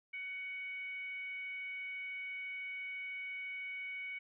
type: tone with frequency modulation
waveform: sine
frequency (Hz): 2237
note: C#7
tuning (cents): +15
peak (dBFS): -40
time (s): 0.13-4.19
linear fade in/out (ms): 10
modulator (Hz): 734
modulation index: 0.3
effects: none